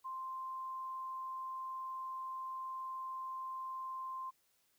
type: tone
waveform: sine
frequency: 1046.5 Hz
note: C6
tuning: in tune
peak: -40 dBFS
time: 0.04-4.31 s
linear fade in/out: 20 ms
effects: white hiss -75 dBFS RMS until 4.78 s